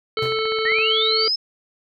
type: harmonic tone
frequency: 440 Hz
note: A4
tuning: in tune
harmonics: 1 / 3 / 5 / 7 / 9 / 10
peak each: -22 / -27 / -29 / -30 / -32 / -32 dBFS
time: 0.17-1.28 s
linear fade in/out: 2 ms
type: click train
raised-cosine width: 0.5 ms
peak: -20 dBFS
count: 10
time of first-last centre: 0.19-0.786 s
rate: 15.1 Hz
type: tone with exponential decay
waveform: 45% pulse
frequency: 128.3 Hz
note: C3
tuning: 34 cents flat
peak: -25 dBFS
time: 0.22-0.48 s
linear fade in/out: 5 ms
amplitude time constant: 55 ms
type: linear sweep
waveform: sine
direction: up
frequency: 1789 to 5274 Hz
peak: -18 dBFS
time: 0.65-1.36 s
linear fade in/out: 10 ms
effects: none